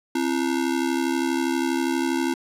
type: ring-modulated tone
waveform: square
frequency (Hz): 300.2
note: D4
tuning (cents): +38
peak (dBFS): -19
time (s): 0.15-2.34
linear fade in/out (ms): 5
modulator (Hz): 36.2
effects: low-pass 12000 Hz 12 dB/octave